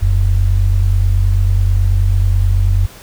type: tone pair together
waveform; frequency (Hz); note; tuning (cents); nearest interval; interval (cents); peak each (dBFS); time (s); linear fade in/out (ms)
sine; 43.25 / 92.5; F1 / F#2; -16 / 0; octave + minor second; 1316; -12; 0.01-2.87; 20
effects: pink hiss -38 dBFS RMS until 3.02 s